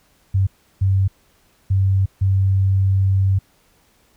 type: tone bursts at uneven times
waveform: sine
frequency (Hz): 96.4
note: G2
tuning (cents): -28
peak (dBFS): -13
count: 4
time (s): 0.34-0.47 / 0.81-1.08 / 1.7-2.06 / 2.21-3.39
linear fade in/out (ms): 10
effects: pink hiss -58 dBFS RMS until 4.16 s